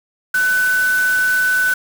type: tone in noise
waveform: sine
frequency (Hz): 1500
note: F#6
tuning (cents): +23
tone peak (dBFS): -13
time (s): 0.34-1.74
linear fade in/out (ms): 5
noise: white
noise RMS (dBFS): -28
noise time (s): 0.34-1.74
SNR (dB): +12
effects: none